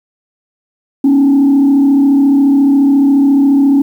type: tone with frequency modulation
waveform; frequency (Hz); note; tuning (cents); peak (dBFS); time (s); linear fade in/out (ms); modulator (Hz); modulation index
sine; 277.2; C#4; 0; -4; 1.04-3.82; 5; 34.3; 0.5
effects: tanh soft clip ceiling -3 dBFS + 7-bit